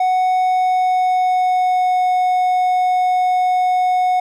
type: tone with pitch glide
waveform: triangle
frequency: 740 to 732.8 Hz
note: F#5 to F#5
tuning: 0 to -17 cents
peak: -11 dBFS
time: 0-4.2 s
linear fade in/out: 5 ms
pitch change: -17 cents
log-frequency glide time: 0.36-2.06 s
effects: none